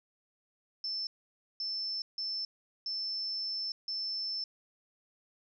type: tone bursts at uneven times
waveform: sine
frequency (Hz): 5300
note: E8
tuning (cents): +9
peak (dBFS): -33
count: 5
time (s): 0.84-1.07 / 1.6-2.02 / 2.18-2.45 / 2.86-3.72 / 3.88-4.44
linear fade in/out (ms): 2
effects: none